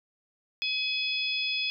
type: harmonic tone with a mistuned harmonic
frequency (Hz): 847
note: G#5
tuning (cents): +34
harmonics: 3 / 4 / 5 / 6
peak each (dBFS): -30 / -31 / -42 / -35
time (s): 0.62-1.7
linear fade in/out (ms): 0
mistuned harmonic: 6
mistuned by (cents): -22
effects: none